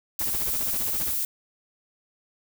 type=noise; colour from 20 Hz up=violet; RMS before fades=-27 dBFS; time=0.19-1.25 s; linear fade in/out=2 ms
type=noise with tremolo; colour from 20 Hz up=pink; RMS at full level=-35 dBFS; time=0.2-1.14 s; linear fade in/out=5 ms; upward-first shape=triangle; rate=15 Hz; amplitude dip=100%
effects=none